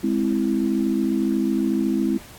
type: chord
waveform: sine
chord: Ab augmented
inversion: none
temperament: equal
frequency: 207.7 / 261.6 / 329.6 Hz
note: Ab3 / C4 / E4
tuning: 0 / 0 / 0 cents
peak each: -23 dBFS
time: 0.03-2.18 s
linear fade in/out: 10 ms
effects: pink hiss -44 dBFS RMS until 2.38 s + AAC 64 kbps